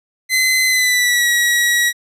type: tone with pitch glide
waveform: sawtooth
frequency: 2043 to 1917.2 Hz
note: C7 to A#6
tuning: -42 to +48 cents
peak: -9 dBFS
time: 0.29-1.93 s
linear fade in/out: 50 ms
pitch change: -110 cents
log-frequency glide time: 0.66-1.28 s
effects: resampled to 32000 Hz